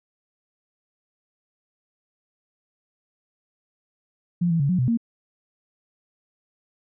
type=tone with pitch steps; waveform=sine; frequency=174.1 / 165.9 / 140.2 / 181.6 / 125.9 / 231.7 Hz; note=F3 / E3 / C#3 / F#3 / B2 / A#3; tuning=-5 / +11 / +20 / -32 / +34 / -10 cents; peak=-18 dBFS; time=4.41-4.974 s; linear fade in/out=10 ms; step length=94 ms; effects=none